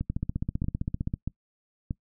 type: two click trains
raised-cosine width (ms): 5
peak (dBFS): -17 / -16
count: 4 / 17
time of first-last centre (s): 0.01-1.909 / 0.1-1.139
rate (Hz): 1.58 / 15.4
effects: noise-tail reverb RT60 0.1 s tail -23 dB re dry